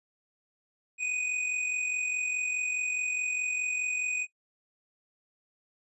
square tone with amplitude modulation, 2489 Hz, D#7, in tune, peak -27 dBFS, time 0.98-4.27 s, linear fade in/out 50 ms, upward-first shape sine, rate 44.8 Hz, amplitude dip 50%, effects noise-tail reverb RT60 0.1 s tail -19 dB re dry + resampled to 24000 Hz

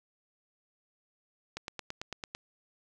click train, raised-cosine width 0.2 ms, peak -20 dBFS, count 8, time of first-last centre 1.57-2.35 s, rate 8.98 Hz, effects none

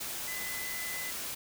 sine tone in noise, 2012 Hz, B6, 32 cents sharp, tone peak -39 dBFS, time 0.27-1.11 s, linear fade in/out 10 ms, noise white, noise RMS -38 dBFS, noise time 0-1.35 s, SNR -4 dB, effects none

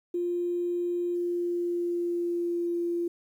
sine tone with pitch glide, 350 to 344.2 Hz, F4 to F4, +4 to -25 cents, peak -26 dBFS, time 0.14-3.08 s, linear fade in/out 5 ms, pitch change -29 cents, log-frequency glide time 1.14-2.8 s, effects 10-bit

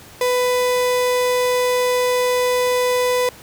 35% pulse tone, 497.7 Hz, B4, 13 cents sharp, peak -14 dBFS, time 0.21-3.29 s, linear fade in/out 2 ms, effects pink hiss -42 dBFS RMS until 3.42 s + high-pass 60 Hz 12 dB/octave

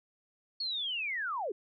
sine linear sweep, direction down, 4400 to 349.7 Hz, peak -32 dBFS, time 0.6-1.52 s, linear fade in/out 5 ms, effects none

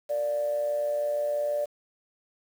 sine tone with amplitude modulation, 587.3 Hz, D5, in tune, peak -22 dBFS, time 0.09-1.66 s, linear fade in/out 20 ms, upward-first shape sine, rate 126 Hz, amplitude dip 50%, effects tanh soft clip ceiling -18 dBFS + 8-bit

